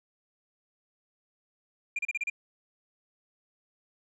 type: tone bursts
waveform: sine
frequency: 2400 Hz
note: D7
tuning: 37 cents sharp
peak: -25 dBFS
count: 6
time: 1.96-2.299 s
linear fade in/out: 5 ms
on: 29 ms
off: 33 ms
effects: tanh soft clip ceiling -27 dBFS